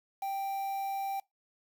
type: tone with quantisation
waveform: triangle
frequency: 784 Hz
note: G5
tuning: in tune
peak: -30 dBFS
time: 0.22-1.2 s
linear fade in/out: 5 ms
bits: 8
effects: noise-tail reverb RT60 0.2 s tail -24 dB re dry